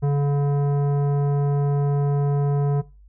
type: tone with tanh clipping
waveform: triangle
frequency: 142.7 Hz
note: D3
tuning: 49 cents flat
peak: -19 dBFS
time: 0.02-2.82 s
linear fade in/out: 20 ms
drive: 17 dB
effects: noise-tail reverb RT60 0.3 s tail -20 dB re dry + added 50 Hz sine -46 dBFS peak until 3.08 s